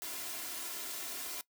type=noise with comb filter; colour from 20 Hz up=white; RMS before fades=-41 dBFS; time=0.02-1.41 s; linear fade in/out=0 ms; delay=2.9 ms; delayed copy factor=+0.65; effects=noise-tail reverb RT60 0.1 s tail -20 dB re dry + high-pass 150 Hz 12 dB/octave